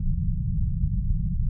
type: low-pass noise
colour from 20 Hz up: pink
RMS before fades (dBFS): -24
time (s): 0-1.49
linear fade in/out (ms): 5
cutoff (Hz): 190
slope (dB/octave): 96
effects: none